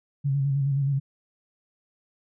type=tone with vibrato; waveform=sine; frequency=138.7 Hz; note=C#3; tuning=1 cent sharp; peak=-21 dBFS; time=0.24-1 s; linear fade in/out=20 ms; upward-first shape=square; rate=9.5 Hz; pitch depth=38 cents each way; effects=none